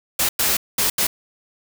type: noise bursts at uneven times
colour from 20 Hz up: white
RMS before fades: -19 dBFS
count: 4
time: 0.19-0.29 / 0.39-0.57 / 0.78-0.9 / 0.98-1.07 s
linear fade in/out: 5 ms
effects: none